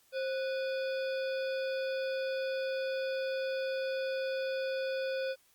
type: harmonic tone with a mistuned harmonic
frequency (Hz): 493.9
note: B4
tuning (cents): 0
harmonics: 1 / 3 / 5 / 7 / 9 / 10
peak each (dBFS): -32 / -42 / -46 / -49 / -51 / -52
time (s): 0.12-5.36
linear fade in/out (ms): 50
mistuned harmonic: 1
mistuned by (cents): +120
effects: white hiss -67 dBFS RMS until 5.54 s + Opus 48 kbps